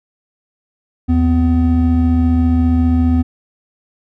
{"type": "tone pair together", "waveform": "triangle", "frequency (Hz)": [78.96, 251.7], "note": ["D#2", "B3"], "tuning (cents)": [26, 33], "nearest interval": "octave + minor sixth", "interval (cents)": 2007, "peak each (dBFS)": -11, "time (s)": [1.08, 3.23], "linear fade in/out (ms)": 20, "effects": []}